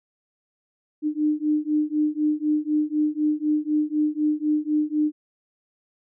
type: beating tone pair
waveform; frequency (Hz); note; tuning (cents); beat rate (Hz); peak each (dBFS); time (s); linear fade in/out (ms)
sine; 300.6 / 304.6; D4 / D#4; +40 / -37; 4; -23 / -23; 1.02-5.12; 50
effects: none